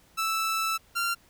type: tone pair in turn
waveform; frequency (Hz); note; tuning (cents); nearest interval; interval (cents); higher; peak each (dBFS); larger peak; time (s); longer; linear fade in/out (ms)
sawtooth; 1318.5 / 1380.9; E6 / F6; 0 / -20; minor second; 80; second; -22; neither; 0.17-0.78 / 0.95-1.15; first; 20
effects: pink hiss -60 dBFS RMS until 1.29 s